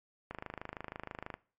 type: click train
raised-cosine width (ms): 0.5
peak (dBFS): -25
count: 28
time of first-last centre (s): 0.31-1.341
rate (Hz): 26.2
effects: noise-tail reverb RT60 0.4 s tail -20 dB re dry + MP3 64 kbps